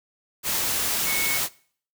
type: tone in noise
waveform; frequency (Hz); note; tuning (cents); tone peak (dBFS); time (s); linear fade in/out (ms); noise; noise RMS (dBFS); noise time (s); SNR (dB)
sine; 2206; C#7; -9; -26; 1.05-1.41; 50; white; -25; 0.43-1.49; -4
effects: noise-tail reverb RT60 0.5 s tail -21 dB re dry